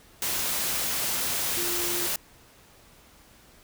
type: tone in noise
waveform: sine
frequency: 349.2 Hz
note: F4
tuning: in tune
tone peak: -34 dBFS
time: 1.57-2.07 s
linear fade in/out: 2 ms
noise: white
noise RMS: -28 dBFS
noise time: 0.22-2.16 s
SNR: -9 dB
effects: pink hiss -55 dBFS RMS until 3.63 s